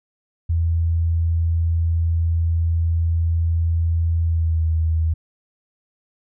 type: tone with pitch glide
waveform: sine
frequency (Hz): 83.1 to 80.64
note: E2 to E2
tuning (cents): +15 to -38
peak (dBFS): -16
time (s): 0.49-5.14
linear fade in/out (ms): 10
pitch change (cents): -53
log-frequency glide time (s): 4.24-4.63
effects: none